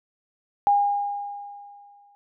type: tone with exponential decay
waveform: sine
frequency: 812 Hz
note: G#5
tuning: 39 cents flat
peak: -14 dBFS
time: 0.67-2.15 s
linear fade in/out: 0 ms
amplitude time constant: 320 ms
effects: none